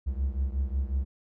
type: beating tone pair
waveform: triangle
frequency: 65.41 / 70.91 Hz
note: C2 / C#2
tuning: 0 / +40 cents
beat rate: 5.5 Hz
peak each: -26 / -29 dBFS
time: 0.06-1.05 s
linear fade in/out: 20 ms
effects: none